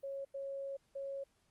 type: tone bursts at uneven times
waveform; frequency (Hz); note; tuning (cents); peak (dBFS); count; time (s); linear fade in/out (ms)
sine; 550; C#5; -14; -39; 3; 0.03-0.25 / 0.34-0.77 / 0.95-1.24; 10
effects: pink hiss -75 dBFS RMS until 1.5 s + Opus 32 kbps